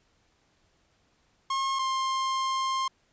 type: tone pair in turn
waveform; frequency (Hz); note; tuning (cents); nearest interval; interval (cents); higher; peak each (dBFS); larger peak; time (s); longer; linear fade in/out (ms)
45% pulse; 1077 / 1058.5; C6 / C6; +50 / +20; unison; 30; first; -26; neither; 1.5-1.79 / 1.79-2.88; second; 5
effects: pink hiss -68 dBFS RMS until 3.12 s + resampled to 16000 Hz